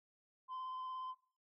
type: tone with vibrato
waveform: sine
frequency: 1030 Hz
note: C6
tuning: 28 cents flat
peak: -39 dBFS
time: 0.48-1.15 s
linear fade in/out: 50 ms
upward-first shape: square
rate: 17 Hz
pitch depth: 13 cents each way
effects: noise-tail reverb RT60 0.5 s tail -22 dB re dry + tanh soft clip ceiling -41 dBFS